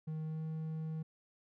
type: tone with pitch glide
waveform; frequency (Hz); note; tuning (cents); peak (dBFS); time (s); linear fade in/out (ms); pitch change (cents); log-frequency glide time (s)
triangle; 156.9 to 158.45; D#3 to D#3; +15 to +32; -35; 0.07-1.03; 10; +17; 0.24-0.43
effects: none